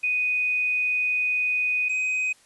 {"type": "tone pair in turn", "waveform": ["sine", "triangle"], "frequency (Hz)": [2489, 2511], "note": ["D#7", "D#7"], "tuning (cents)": [0, 15], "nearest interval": "unison", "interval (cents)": 15, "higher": "second", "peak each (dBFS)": -21, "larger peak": "neither", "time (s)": [[0.03, 1.89], [1.89, 2.33]], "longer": "first", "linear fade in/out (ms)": 10, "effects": ["white hiss -57 dBFS RMS until 2.45 s", "resampled to 24000 Hz"]}